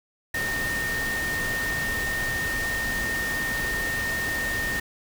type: tone in noise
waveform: sine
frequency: 1832 Hz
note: A#6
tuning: 31 cents flat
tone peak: -26 dBFS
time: 0.34-4.8 s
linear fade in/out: 5 ms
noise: pink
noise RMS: -32 dBFS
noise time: 0.34-4.8 s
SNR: +3 dB
effects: none